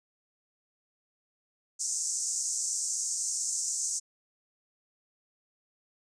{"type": "band-pass noise", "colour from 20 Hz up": "white", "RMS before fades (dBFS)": -32, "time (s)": [1.79, 4], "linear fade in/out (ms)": 20, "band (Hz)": [5900, 8200], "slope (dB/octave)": 48, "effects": ["resampled to 22050 Hz"]}